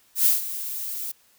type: noise with ADSR envelope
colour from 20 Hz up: violet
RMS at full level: -17 dBFS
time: 0.15-1.12 s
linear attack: 110 ms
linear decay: 150 ms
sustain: -14 dB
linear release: 10 ms
effects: white hiss -60 dBFS RMS until 1.38 s